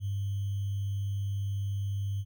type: tone with sample-and-hold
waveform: sine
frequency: 99.2 Hz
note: G2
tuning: 21 cents sharp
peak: -29 dBFS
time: 0-2.25 s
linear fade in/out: 50 ms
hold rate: 3150 Hz
effects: none